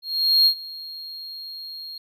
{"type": "tone with ADSR envelope", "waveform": "triangle", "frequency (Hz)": 4253, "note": "C8", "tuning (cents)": 27, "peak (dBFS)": -11, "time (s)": [0.02, 1.98], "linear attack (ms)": 440, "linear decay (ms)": 82, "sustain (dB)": -21, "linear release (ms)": 4, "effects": []}